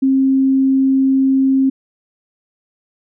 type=tone; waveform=sine; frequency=267.2 Hz; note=C4; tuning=36 cents sharp; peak=-10 dBFS; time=0.02-1.7 s; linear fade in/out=10 ms; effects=none